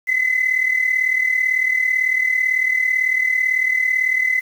sine tone pair together, 2000 / 2038 Hz, B6 / C7, +21 / -46 cents, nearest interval unison, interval 33 cents, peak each -20 / -16 dBFS, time 0.07-4.41 s, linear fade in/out 20 ms, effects tanh soft clip ceiling -8 dBFS + 7-bit

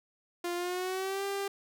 sawtooth tone with pitch glide, 349.2 to 396.5 Hz, F4 to G4, 0 to +20 cents, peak -28 dBFS, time 0.44-1.48 s, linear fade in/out 5 ms, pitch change +220 cents, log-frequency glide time 0.55-1.24 s, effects none

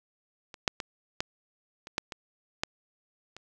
clicks, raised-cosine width 0.2 ms, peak -26 / -6 / -16 / -11 / -25 / -10 / -20 / -10 / -27 dBFS, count 9, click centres 0.542 / 0.678 / 0.802 / 1.205 / 1.871 / 1.981 / 2.122 / 2.635 / 3.366 s, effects none

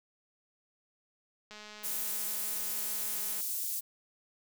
click train, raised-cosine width 0.2 ms, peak -31 dBFS, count 401, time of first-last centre 1.51-3.406 s, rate 211 Hz
white high-pass noise, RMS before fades -35 dBFS, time 1.83-3.81 s, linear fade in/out 20 ms, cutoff 7400 Hz, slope 12 dB/octave
effects none

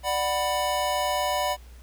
square chord, B minor, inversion first, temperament just, 592.7 / 740.8 / 987.8 Hz, D5 / F#5 / B5, +16 / +2 / 0 cents, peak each -29 dBFS, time 0.03-1.57 s, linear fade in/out 50 ms, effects added 60 Hz sine -44 dBFS peak until 1.82 s + pink hiss -56 dBFS RMS until 1.82 s

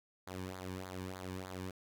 sawtooth tone with flanger, 92.9 Hz, F#2, 7 cents sharp, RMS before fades -44 dBFS, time 0.27-1.71 s, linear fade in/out 5 ms, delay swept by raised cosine 0.35 to 1.55 ms, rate 3.3 Hz, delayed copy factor -0.75, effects none

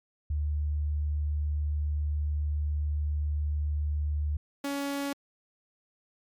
sine / sawtooth tone pair in turn, 74.4 / 280.9 Hz, D2 / C#4, +23 / +23 cents, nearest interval octave + major seventh, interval 2300 cents, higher second, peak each -26 dBFS, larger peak neither, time 0.3-4.37 / 4.64-5.13 s, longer first, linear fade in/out 5 ms, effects MP3 96 kbps

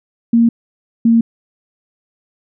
sine tone pair in turn, 232.3 / 229.8 Hz, A#3 / A#3, -6 / -25 cents, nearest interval unison, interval 19 cents, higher first, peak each -7 dBFS, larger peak neither, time 0.33-0.49 / 1.05-1.21 s, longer neither, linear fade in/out 5 ms, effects none

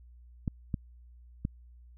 clicks, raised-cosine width 5 ms, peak -18 dBFS, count 3, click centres 0.478 / 0.742 / 1.451 s, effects added 60 Hz sine -51 dBFS peak until 1.97 s

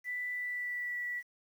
sine tone with pitch glide, 1981 to 1951.5 Hz, B6 to B6, +5 to -21 cents, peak -34 dBFS, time 0.04-1.23 s, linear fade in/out 50 ms, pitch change -26 cents, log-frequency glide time 0.33-1 s, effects 10-bit

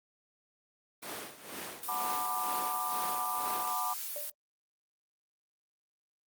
pink noise with tremolo, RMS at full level -38 dBFS, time 1.02-3.74 s, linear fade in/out 10 ms, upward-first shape sine, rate 2.1 Hz, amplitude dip 75%
blue noise, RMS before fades -39 dBFS, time 1.83-4.3 s, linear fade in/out 2 ms
sine chord, B minor seventh, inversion second, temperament just, 740.8 / 889 / 987.8 / 1185.3 Hz, F#5 / A5 / B5 / D6, +2 / +18 / 0 / +16 cents, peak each -38 / -40 / -37 / -35 dBFS, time 1.88-3.94 s, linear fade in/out 10 ms
sine tone with exponential decay, 588 Hz, D5, 2 cents sharp, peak -35 dBFS, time 4.16-4.34 s, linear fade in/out 1 ms, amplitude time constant 39 ms
effects high-pass 300 Hz 12 dB/octave + Opus 32 kbps

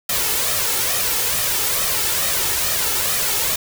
white noise with flanger, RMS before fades -20 dBFS, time 0.09-3.56 s, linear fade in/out 5 ms, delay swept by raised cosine 1.6 to 2.32 ms, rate 2.3 Hz, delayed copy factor +0.55, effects none

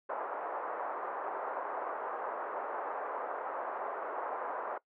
white band-pass noise, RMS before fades -38 dBFS, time 0.09-4.78 s, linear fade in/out 5 ms, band 450 to 1200 Hz, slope 24 dB/octave, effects noise-tail reverb RT60 0.1 s tail -21 dB re dry + low-pass 2000 Hz 12 dB/octave

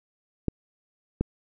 clicks, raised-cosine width 3 ms, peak -11 dBFS, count 2, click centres 0.483 / 1.21 s, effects none

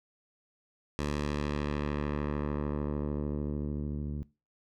10% pulse tone with low-pass filter sweep, 73.42 Hz, D2, in tune, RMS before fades -33 dBFS, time 0.99-4.23 s, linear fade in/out 0 ms, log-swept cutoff 8200 to 180 Hz, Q 0.72, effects noise-tail reverb RT60 0.3 s tail -21 dB re dry

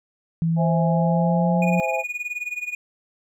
sine tone with pitch glide, 164.81 to 176.64 Hz, E3 to F3, 0 to +20 cents, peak -18 dBFS, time 0.42-1.8 s, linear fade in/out 0 ms, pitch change +120 cents, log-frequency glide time 0.86-1.6 s
sine chord, C augmented, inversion none, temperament equal, 523.3 / 659.3 / 830.6 Hz, C5 / E5 / G#5, 0 / 0 / 0 cents, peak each -26 dBFS, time 0.56-2.04 s, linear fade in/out 50 ms
triangle tone with tremolo, 2454 Hz, D#7, 25 cents flat, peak -22 dBFS, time 1.62-2.75 s, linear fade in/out 2 ms, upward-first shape sine, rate 19 Hz, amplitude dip 85%
effects none

